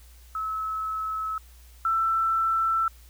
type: tone pair in turn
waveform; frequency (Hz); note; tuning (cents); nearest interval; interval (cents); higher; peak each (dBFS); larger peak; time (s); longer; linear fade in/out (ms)
sine; 1296 / 1333.2; E6 / E6; -30 / +19; unison; 49; second; -27 / -21; second; 0.35-1.38 / 1.85-2.88; neither; 2
effects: added 60 Hz sine -48 dBFS peak until 3.09 s + white hiss -57 dBFS RMS until 3.09 s